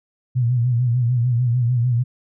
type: tone with vibrato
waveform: sine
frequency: 121.7 Hz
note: B2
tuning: 25 cents flat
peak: -15 dBFS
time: 0.35-2.04 s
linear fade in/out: 20 ms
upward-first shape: sine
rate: 6.7 Hz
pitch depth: 80 cents each way
effects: none